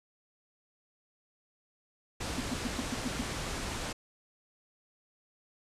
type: low-pass noise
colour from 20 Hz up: pink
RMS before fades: -37 dBFS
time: 2.2-3.93 s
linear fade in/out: 10 ms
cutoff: 9100 Hz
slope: 24 dB/octave
type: tone bursts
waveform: sine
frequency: 246.9 Hz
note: B3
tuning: in tune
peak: -29 dBFS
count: 7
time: 2.38-3.215 s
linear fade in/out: 5 ms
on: 25 ms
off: 110 ms
effects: resampled to 32000 Hz